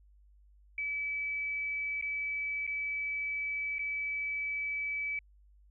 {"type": "tone with dropouts", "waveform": "sine", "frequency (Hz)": 2297, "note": "D7", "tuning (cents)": -39, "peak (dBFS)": -32, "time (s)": [0.78, 5.19], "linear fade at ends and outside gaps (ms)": 2, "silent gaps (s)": [[2.013, 2.024], [2.667, 2.675], [3.784, 3.792]], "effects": ["added 50 Hz sine -58 dBFS peak until 5.7 s"]}